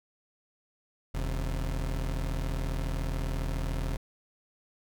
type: tone pair together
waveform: 35% pulse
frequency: 40.08 / 133.1 Hz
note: E1 / C3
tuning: -48 / +30 cents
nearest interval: octave + major sixth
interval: 2078 cents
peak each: -28 / -36 dBFS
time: 1.14-3.97 s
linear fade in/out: 10 ms
effects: none